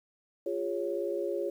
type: chord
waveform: sine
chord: Db major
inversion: first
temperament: equal with one note detuned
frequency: 349.2 / 407.9 / 554.4 Hz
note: F4 / Ab4 / Db5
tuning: 0 / -31 / 0 cents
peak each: -34 dBFS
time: 0.46-1.5 s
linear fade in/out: 5 ms
effects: 10-bit